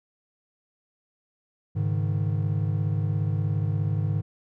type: chord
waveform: triangle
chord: Ab suspended fourth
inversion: none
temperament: equal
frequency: 103.83 / 138.59 / 155.56 Hz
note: Ab2 / Db3 / Eb3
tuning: 0 / 0 / 0 cents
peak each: -23 / -29 / -26 dBFS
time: 1.75-4.22 s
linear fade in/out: 20 ms
effects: none